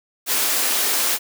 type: high-pass noise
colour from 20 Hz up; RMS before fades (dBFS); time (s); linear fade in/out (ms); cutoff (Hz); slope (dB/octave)
white; -20; 0.26-1.19; 50; 260; 24
effects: none